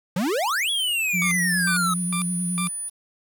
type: exponential two-way sweep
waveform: square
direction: up then down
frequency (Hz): 164.6 to 3400 to 1260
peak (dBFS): -22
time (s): 0.16-1.94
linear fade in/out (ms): 5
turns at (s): 0.7
type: tone with vibrato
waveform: sine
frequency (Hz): 177.8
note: F3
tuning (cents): +31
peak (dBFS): -24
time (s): 1.13-2.69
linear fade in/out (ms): 20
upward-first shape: triangle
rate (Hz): 9.5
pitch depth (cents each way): 50
type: tone bursts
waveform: 20% pulse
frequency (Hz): 1184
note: D6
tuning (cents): +14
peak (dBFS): -22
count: 4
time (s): 1.22-2.672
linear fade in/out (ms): 0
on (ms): 93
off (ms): 360
type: tone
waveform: sine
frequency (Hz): 9900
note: D#9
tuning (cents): -10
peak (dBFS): -28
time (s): 1.24-2.9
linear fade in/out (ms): 20
effects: 8-bit